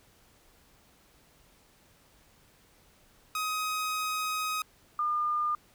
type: tone pair in turn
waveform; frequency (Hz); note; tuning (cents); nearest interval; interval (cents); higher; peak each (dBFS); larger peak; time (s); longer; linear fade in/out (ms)
sawtooth / sine; 1259 / 1208.5; D#6 / D6; +20 / +49; minor second; 71; first; -26; neither; 3.35-4.62 / 4.99-5.55; first; 2
effects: pink hiss -62 dBFS RMS until 5.74 s